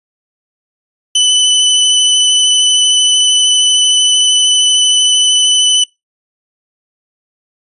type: tone with vibrato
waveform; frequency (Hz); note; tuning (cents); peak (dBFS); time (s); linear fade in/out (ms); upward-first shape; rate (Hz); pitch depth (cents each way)
sawtooth; 3003; F#7; +25; -4; 1.15-5.84; 5; sine; 13; 14
effects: noise-tail reverb RT60 0.2 s tail -24 dB re dry + resampled to 24000 Hz